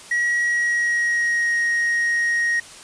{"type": "tone with pitch glide", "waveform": "triangle", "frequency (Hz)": [1913, 1876.9], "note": ["A#6", "A#6"], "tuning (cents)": [44, 11], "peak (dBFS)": -16, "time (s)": [0.11, 2.6], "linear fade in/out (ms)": 5, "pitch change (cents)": -33, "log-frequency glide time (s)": [0.35, 1.56], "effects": ["white hiss -41 dBFS RMS until 2.83 s", "resampled to 22050 Hz"]}